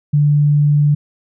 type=tone; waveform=sine; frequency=146.83 Hz; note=D3; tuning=in tune; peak=-9 dBFS; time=0.13-0.95 s; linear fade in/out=10 ms; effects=none